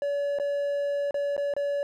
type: tone with dropouts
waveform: triangle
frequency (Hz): 570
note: C#5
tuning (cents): +48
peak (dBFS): -23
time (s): 0.02-1.83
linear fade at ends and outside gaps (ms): 1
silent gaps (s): 0.387-0.398 / 1.109-1.143 / 1.366-1.378 / 1.538-1.565
effects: none